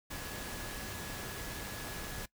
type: tone in noise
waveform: sine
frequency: 1687 Hz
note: G#6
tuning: 27 cents sharp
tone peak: -49 dBFS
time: 0.1-2.26 s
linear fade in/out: 10 ms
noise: pink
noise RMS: -42 dBFS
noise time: 0.1-2.26 s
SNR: -10 dB
effects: noise-tail reverb RT60 0.1 s tail -20 dB re dry